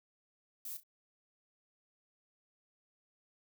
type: noise with echo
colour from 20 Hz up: violet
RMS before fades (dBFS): -43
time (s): 0.65-0.77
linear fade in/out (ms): 2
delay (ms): 32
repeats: 2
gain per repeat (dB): -12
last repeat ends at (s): 0.834
effects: none